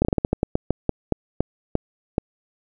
slowing click train, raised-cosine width 2 ms, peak -5 dBFS, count 15, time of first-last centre 0.02-2.181 s, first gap 29 ms, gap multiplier 1.23, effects none

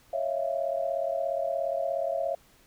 sine tone cluster, 552 / 647 / 684 Hz, C#5 / E5 / F5, -7 / -32 / -36 cents, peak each -31 dBFS, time 0.13-2.35 s, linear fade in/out 5 ms, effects pink hiss -60 dBFS RMS until 2.66 s

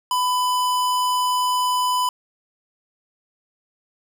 square tone, 999 Hz, B5, 20 cents sharp, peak -19 dBFS, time 0.11-2.09 s, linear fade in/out 2 ms, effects none

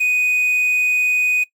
triangle tone with quantisation, 2489 Hz, D#7, in tune, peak -13 dBFS, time 0-1.44 s, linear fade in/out 10 ms, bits 7, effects noise-tail reverb RT60 0.1 s tail -18 dB re dry

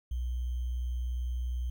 sine tone with sample-and-hold, 61.4 Hz, B1, 9 cents flat, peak -30 dBFS, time 0.11-1.7 s, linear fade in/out 5 ms, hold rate 3150 Hz, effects none

